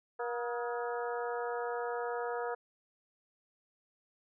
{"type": "harmonic tone with a mistuned harmonic", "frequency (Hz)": 239, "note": "A#3", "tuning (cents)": 43, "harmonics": [2, 3, 4, 5, 6, 7], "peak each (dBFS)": [-36, -40, -42, -44, -46, -47], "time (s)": [0.19, 2.55], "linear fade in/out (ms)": 10, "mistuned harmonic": 5, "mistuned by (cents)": 91, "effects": []}